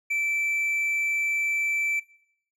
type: tone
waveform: triangle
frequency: 2327 Hz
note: D7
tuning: 17 cents flat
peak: -22 dBFS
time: 0.1-2 s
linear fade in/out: 10 ms
effects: noise-tail reverb RT60 0.7 s tail -20 dB re dry